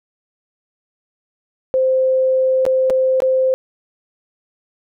sine tone with dropouts, 521 Hz, C5, 7 cents flat, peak -12 dBFS, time 1.74-3.54 s, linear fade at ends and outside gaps 0 ms, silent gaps 2.653-2.664 / 2.899-2.904 / 3.203-3.221 s, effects none

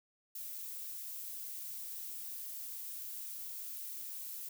violet noise, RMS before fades -44 dBFS, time 0.35-4.49 s, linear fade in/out 5 ms, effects none

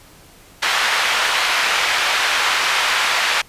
white band-pass noise, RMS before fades -18 dBFS, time 0.62-3.42 s, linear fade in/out 10 ms, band 900 to 2700 Hz, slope 12 dB/octave, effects pink hiss -46 dBFS RMS until 3.48 s + resampled to 32000 Hz

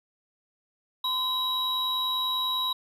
triangle tone pair together, 1025 / 3870 Hz, C6 / B7, -36 / -36 cents, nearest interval octave + major seventh, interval 2300 cents, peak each -29 / -25 dBFS, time 1.04-2.73 s, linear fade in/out 5 ms, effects none

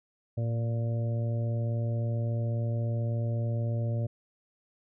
harmonic tone with a mistuned harmonic, 116.4 Hz, A#2, 2 cents flat, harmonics 1 / 2 / 3 / 4 / 5 / 6, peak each -27 / -40 / -45 / -45 / -40 / -52 dBFS, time 0.37-4.07 s, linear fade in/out 10 ms, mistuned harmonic 1, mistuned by -32 cents, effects none

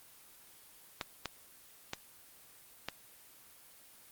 clicks, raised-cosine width 0.2 ms, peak -18 dBFS, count 4, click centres 1.012 / 1.257 / 1.934 / 2.886 s, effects white hiss -58 dBFS RMS until 4.11 s + Opus 24 kbps

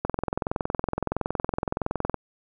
click train, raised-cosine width 1 ms, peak -11 dBFS, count 46, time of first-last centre 0.05-2.143 s, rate 21.5 Hz, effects none

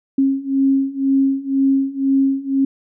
sine beating tone pair, 270 / 272 Hz, C#4 / C#4, -45 / -33 cents, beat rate 2 Hz, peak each -18 / -16 dBFS, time 0.18-2.65 s, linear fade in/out 5 ms, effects none

